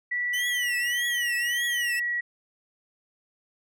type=tone with pitch glide; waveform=sine; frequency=1954 to 1923.8 Hz; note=B6 to B6; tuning=-19 to -46 cents; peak=-25 dBFS; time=0.11-2.21 s; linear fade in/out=10 ms; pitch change=-27 cents; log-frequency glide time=0.48-1.24 s
type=tone with vibrato; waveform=sawtooth; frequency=2960 Hz; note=F#7; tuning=in tune; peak=-27 dBFS; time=0.33-2 s; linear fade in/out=10 ms; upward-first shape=triangle; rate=1.7 Hz; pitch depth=230 cents each way
effects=none